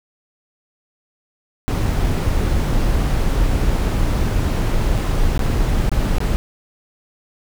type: noise with dropouts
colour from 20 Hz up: brown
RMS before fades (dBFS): -17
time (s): 1.68-6.36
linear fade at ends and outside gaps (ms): 0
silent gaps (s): 4.978-4.982 / 5.377-5.393 / 5.894-5.916 / 6.183-6.204
effects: none